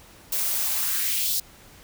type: noise with high-pass filter sweep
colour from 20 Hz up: blue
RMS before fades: -25 dBFS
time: 0.32-1.4 s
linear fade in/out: 5 ms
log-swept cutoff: 280 to 4600 Hz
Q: 2.1
effects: pink hiss -50 dBFS RMS until 1.83 s